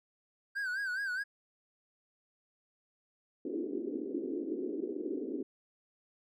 triangle tone with vibrato, 1552 Hz, G6, 18 cents flat, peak -31 dBFS, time 0.55-1.24 s, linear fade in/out 20 ms, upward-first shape sine, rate 4.8 Hz, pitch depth 110 cents each way
white band-pass noise, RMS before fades -37 dBFS, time 3.45-5.43 s, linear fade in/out 5 ms, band 260 to 400 Hz, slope 48 dB/octave
effects none

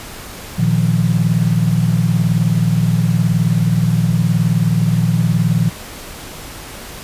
sine chord, Bb suspended fourth, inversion none, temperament equal, 116.54 / 155.56 / 174.61 Hz, Bb2 / Eb3 / F3, 0 / 0 / 0 cents, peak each -16 dBFS, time 0.58-5.7 s, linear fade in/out 10 ms, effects pink hiss -32 dBFS RMS until 7.03 s + resampled to 32000 Hz

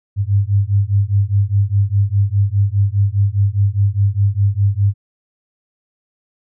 sine beating tone pair, 98 / 102.9 Hz, G2 / G#2, 0 / -16 cents, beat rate 4.9 Hz, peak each -15 dBFS, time 0.16-4.94 s, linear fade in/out 50 ms, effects none

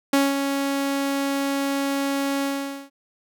sawtooth tone with ADSR envelope, 277.2 Hz, C#4, in tune, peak -11 dBFS, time 0.13-2.9 s, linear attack 5 ms, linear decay 200 ms, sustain -7 dB, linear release 470 ms, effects none

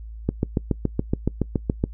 click train, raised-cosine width 3 ms, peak -7 dBFS, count 12, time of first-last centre 0.29-1.839 s, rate 7.1 Hz, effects noise-tail reverb RT60 0.1 s tail -23 dB re dry + added 55 Hz sine -34 dBFS peak until 1.93 s

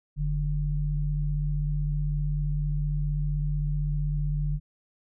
sine tone pair together, 44.26 / 148.3 Hz, F1 / D3, +24 / +17 cents, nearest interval octave + major sixth, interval 2093 cents, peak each -27 dBFS, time 0.16-4.6 s, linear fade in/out 50 ms, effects none

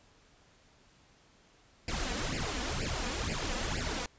pink noise with flanger, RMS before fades -34 dBFS, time 1.88-4.06 s, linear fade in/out 2 ms, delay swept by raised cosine 0.4 to 4.1 ms, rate 2.1 Hz, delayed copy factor +0.95, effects pink hiss -63 dBFS RMS until 4.18 s + resampled to 16000 Hz

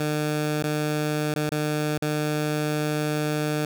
15% pulse tone with dropouts, 151.1 Hz, D3, 50 cents sharp, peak -17 dBFS, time 0-3.65 s, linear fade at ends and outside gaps 2 ms, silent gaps 0.625-0.638 / 1.34-1.36 / 1.492-1.518 / 1.979-2.022 s, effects none

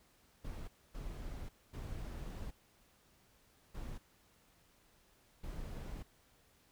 brown noise bursts at uneven times, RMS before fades -44 dBFS, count 5, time 0.44-0.68 / 0.94-1.49 / 1.73-2.51 / 3.74-3.98 / 5.43-6.03 s, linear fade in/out 10 ms, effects pink hiss -69 dBFS RMS until 6.71 s

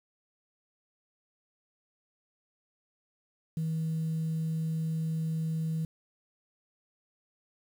sine tone, 160.4 Hz, E3, 47 cents flat, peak -27 dBFS, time 3.57-5.85 s, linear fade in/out 2 ms, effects tanh soft clip ceiling -26 dBFS + 9-bit

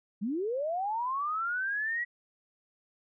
sine linear sweep, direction up, 185 to 1946 Hz, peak -29 dBFS, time 0.21-2.05 s, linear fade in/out 20 ms, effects none

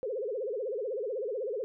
sine tone with vibrato, 466.2 Hz, A#4, in tune, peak -31 dBFS, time 0.03-1.64 s, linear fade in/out 0 ms, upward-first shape sine, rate 16 Hz, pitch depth 250 cents each way, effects none

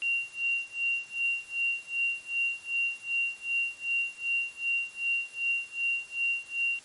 sine tone with tremolo, 2762 Hz, F7, 20 cents flat, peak -24 dBFS, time 0.02-6.79 s, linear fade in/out 0 ms, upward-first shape sine, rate 2.6 Hz, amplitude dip 95%, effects white hiss -53 dBFS RMS until 6.84 s + MP3 48 kbps

